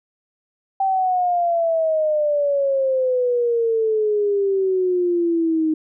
sine exponential sweep, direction down, 780 to 311.1 Hz, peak -16 dBFS, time 0.8-5.74 s, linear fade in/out 5 ms, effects none

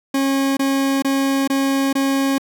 40% pulse tone bursts, 272.5 Hz, C#4, 29 cents flat, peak -15 dBFS, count 5, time 0.14-2.382 s, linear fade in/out 5 ms, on 430 ms, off 23 ms, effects none

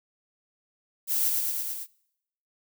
violet noise with echo, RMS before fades -26 dBFS, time 1.07-1.32 s, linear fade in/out 50 ms, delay 110 ms, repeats 5, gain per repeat -2 dB, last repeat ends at 1.87 s, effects noise-tail reverb RT60 0.8 s tail -24 dB re dry

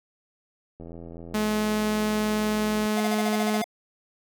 click train, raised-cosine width 2 ms, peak -28 dBFS, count 174, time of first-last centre 0.8-2.86 s, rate 84 Hz
sawtooth tone, 213.3 Hz, G#3, 46 cents sharp, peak -19 dBFS, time 1.34-3.62 s, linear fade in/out 5 ms
square tone bursts, 702 Hz, F5, 9 cents sharp, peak -28 dBFS, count 10, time 2.97-3.642 s, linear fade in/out 2 ms, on 33 ms, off 38 ms
effects none

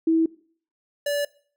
sine / square tone pair in turn, 325.1 / 578 Hz, E4 / D5, -24 / -28 cents, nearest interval minor seventh, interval 996 cents, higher second, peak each -16 / -23 dBFS, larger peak first, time 0.07-0.26 / 1.06-1.25 s, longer neither, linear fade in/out 5 ms, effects noise-tail reverb RT60 0.5 s tail -21 dB re dry

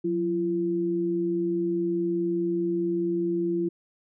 sine tone pair together, 179.92 / 340.6 Hz, F#3 / F4, -48 / -43 cents, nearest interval major seventh, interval 1105 cents, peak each -31 / -24 dBFS, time 0.04-3.69 s, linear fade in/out 10 ms, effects none

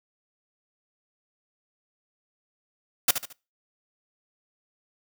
white noise with echo, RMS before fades -18 dBFS, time 3.08-3.11 s, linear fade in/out 5 ms, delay 73 ms, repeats 3, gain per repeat -9 dB, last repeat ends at 3.329 s, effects noise-tail reverb RT60 0.3 s tail -22 dB re dry + high-pass 150 Hz 12 dB/octave

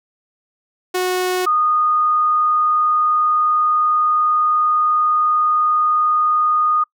sawtooth / sine tone pair in turn, 366.1 / 1231.4 Hz, F#4 / D#6, -18 / -18 cents, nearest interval octave + major sixth, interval 2100 cents, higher second, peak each -13 dBFS, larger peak neither, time 0.94-1.46 / 1.46-6.84 s, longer second, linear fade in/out 10 ms, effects noise-tail reverb RT60 0.1 s tail -24 dB re dry

